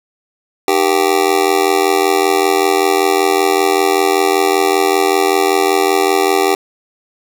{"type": "tone with amplitude modulation", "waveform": "25% pulse", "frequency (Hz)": 390.1, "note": "G4", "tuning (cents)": -8, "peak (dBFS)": -3, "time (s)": [0.68, 6.55], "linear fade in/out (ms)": 2, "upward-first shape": "sine", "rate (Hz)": 85.2, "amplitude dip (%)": 90, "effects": []}